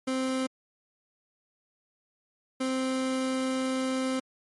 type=tone pair in turn; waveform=30% pulse; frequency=261 / 261 Hz; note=C4 / C4; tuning=-4 / -4 cents; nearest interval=unison; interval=0 cents; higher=neither; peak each=-24 dBFS; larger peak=neither; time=0.07-0.47 / 2.6-4.2 s; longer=second; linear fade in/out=10 ms; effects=MP3 48 kbps